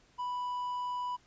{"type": "tone", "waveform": "triangle", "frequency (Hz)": 987.8, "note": "B5", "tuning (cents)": 0, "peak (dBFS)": -31, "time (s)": [0.18, 1.17], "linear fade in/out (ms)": 20, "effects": ["pink hiss -65 dBFS RMS until 1.26 s", "resampled to 16000 Hz"]}